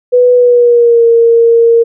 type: tone with pitch glide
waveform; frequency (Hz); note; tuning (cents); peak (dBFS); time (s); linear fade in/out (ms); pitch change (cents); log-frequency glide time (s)
sine; 493.9 to 463.5; B4 to A#4; 0 to -10; -3; 0.12-1.84; 20; -110; 0.34-1.05
effects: none